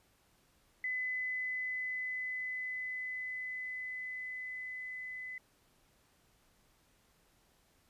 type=tone with level ramp; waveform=sine; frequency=2013 Hz; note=B6; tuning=33 cents sharp; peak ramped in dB=-33 to -41 dBFS; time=0.84-5.38 s; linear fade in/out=2 ms; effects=pink hiss -70 dBFS RMS until 7.89 s + resampled to 32000 Hz